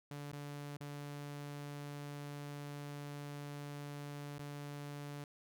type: tone with dropouts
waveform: sawtooth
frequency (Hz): 144.6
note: D3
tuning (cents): -27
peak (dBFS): -40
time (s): 0.11-5.24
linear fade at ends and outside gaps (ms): 2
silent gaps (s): 0.316-0.328 / 0.77-0.806 / 4.382-4.393
effects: none